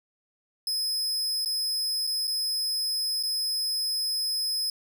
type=tone with dropouts; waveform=40% pulse; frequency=5100 Hz; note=D#8; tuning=42 cents sharp; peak=-25 dBFS; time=0.67-4.7 s; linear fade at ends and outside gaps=2 ms; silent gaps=1.449-1.458 / 2.069-2.073 / 2.272-2.277 / 3.228-3.234 s; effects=none